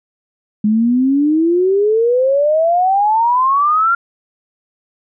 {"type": "exponential sweep", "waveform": "sine", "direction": "up", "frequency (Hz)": [207.7, 1400], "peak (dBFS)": -10, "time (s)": [0.64, 3.95], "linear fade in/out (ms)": 5, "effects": []}